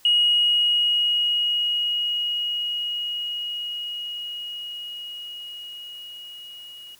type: tone with level ramp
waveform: sine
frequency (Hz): 2891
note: F#7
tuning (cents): -41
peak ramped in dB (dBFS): -14 to -39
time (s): 0.05-6.95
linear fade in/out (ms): 2
effects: tanh soft clip ceiling -10 dBFS + white hiss -54 dBFS RMS until 6.99 s